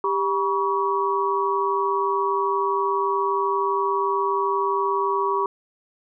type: tone cluster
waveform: sine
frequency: 395.6 / 965 / 1128 Hz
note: G4 / B5 / C#6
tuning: +16 / -40 / +30 cents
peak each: -24 dBFS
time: 0.04-5.46 s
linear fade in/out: 2 ms
effects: none

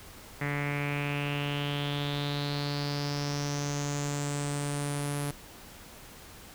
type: tone with low-pass filter sweep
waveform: sawtooth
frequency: 144.1 Hz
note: D3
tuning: 33 cents flat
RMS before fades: -32 dBFS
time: 0.41-5.31 s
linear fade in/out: 5 ms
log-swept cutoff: 2000 to 11000 Hz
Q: 5.6
effects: pink hiss -49 dBFS RMS until 6.54 s

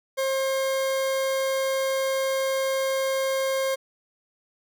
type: tone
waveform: 40% pulse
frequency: 534 Hz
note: C5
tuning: 35 cents sharp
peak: -22 dBFS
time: 0.17-3.76 s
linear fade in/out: 20 ms
effects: none

